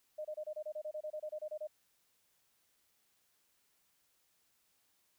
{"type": "tone bursts", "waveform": "sine", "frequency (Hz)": 612, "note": "D#5", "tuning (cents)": -29, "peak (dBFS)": -38, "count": 16, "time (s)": [0.18, 1.673], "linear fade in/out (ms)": 10, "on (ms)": 68, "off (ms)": 27, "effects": ["white hiss -75 dBFS RMS until 5.18 s"]}